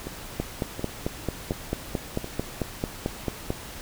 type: two click trains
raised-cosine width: 2 ms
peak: -19 / -12 dBFS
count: 4 / 15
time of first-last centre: 0.07-2.244 / 0.4-3.504 s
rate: 1.38 / 4.51 Hz
effects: pink hiss -40 dBFS RMS until 3.81 s